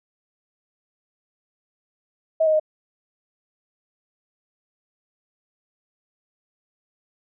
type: tone with pitch steps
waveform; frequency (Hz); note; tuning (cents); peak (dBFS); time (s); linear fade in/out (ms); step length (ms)
sine; 641 / 625 / 619; E5 / D#5 / D#5; -49 / +8 / -9; -15; 2.4-2.598; 10; 66
effects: none